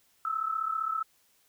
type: tone pair together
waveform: sine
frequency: 1283.2 / 1318.5 Hz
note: E6 / E6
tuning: -47 / 0 cents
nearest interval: unison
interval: 47 cents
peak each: -33 / -30 dBFS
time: 0.25-1.03 s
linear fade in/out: 2 ms
effects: white hiss -67 dBFS RMS until 1.48 s